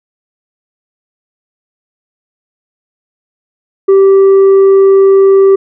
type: tone with tanh clipping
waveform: sine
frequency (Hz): 389.4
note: G4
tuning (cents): -12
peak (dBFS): -3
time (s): 3.88-5.56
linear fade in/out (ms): 10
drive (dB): 3
effects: none